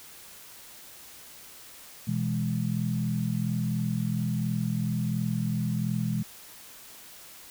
sine chord, E major, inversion second, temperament equal, 123.47 / 164.81 / 207.7 Hz, B2 / E3 / G#3, 0 / 0 / 0 cents, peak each -30 dBFS, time 2.07-6.23 s, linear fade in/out 10 ms, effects white hiss -48 dBFS RMS until 7.5 s

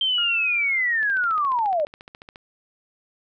sine linear sweep, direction down, 3164 to 567 Hz, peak -19 dBFS, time 0.01-1.85 s, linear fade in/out 2 ms
sine tone with exponential decay, 1396.9 Hz, F6, in tune, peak -28 dBFS, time 0.18-1.43 s, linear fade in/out 2 ms, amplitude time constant 270 ms
click train, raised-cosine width 0.3 ms, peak -25 dBFS, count 20, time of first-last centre 1.03-2.359 s, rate 14.3 Hz
effects none

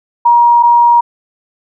sine tone pair in turn, 949 / 949 Hz, A#5 / A#5, +31 / +31 cents, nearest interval unison, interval 0 cents, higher neither, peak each -4 dBFS, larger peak neither, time 0.25-0.63 / 0.63-1.01 s, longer neither, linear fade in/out 10 ms, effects none

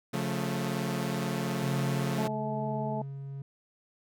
sawtooth chord, Db augmented, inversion none, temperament equal with one note detuned, 138.59 / 177.67 / 220 Hz, Db3 / F3 / A3, 0 / +30 / 0 cents, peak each -30 dBFS, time 0.13-2.28 s, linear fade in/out 10 ms
triangle tone with tremolo, 137.9 Hz, C#3, 9 cents flat, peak -32 dBFS, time 1.63-3.42 s, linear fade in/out 2 ms, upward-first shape sine, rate 1.1 Hz, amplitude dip 30%
harmonic tone, 215.6 Hz, A3, 35 cents flat, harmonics 1 / 2 / 3 / 4, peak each -35 / -39 / -36 / -36 dBFS, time 2.18-3.02 s, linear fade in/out 5 ms
effects none

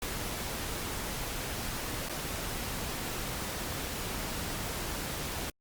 pink noise with dropouts, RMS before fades -36 dBFS, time 0.02-5.5 s, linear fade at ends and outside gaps 2 ms, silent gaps 2.087-2.095 s, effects Opus 48 kbps

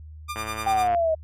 sawtooth tone with tremolo, 1199 Hz, D6, 36 cents sharp, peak -24 dBFS, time 0.28-0.88 s, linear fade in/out 20 ms, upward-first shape sine, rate 10 Hz, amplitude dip 75%
click train, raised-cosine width 0.5 ms, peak -18 dBFS, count 65, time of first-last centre 0.36-0.947 s, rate 109 Hz
sine linear sweep, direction down, 791 to 625 Hz, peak -19 dBFS, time 0.66-1.15 s, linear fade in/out 10 ms
effects added 77 Hz sine -39 dBFS peak until 1.23 s + resampled to 32000 Hz

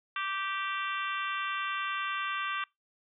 harmonic tone, 390 Hz, G4, 9 cents flat, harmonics 3 / 4 / 5 / 6 / 7 / 8 / 9, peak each -34 / -37 / -41 / -43 / -39 / -45 / -45 dBFS, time 0.16-2.64 s, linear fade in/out 2 ms, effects noise-tail reverb RT60 0.2 s tail -25 dB re dry

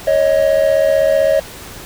triangle tone pair together, 554.2 / 630 Hz, C#5 / D#5, -1 / +21 cents, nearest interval major second, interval 222 cents, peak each -11 dBFS, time 0.07-1.4 s, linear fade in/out 5 ms, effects pink hiss -33 dBFS RMS until 1.85 s

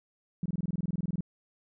sine tone bursts, 174.61 Hz, F3, in tune, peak -27 dBFS, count 16, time 0.43-1.207 s, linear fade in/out 2 ms, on 27 ms, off 23 ms, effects none

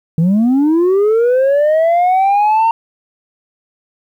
sine linear sweep, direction up, 155.4 to 919 Hz, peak -6 dBFS, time 0.18-2.71 s, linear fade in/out 2 ms, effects tanh soft clip ceiling -8 dBFS + 8-bit

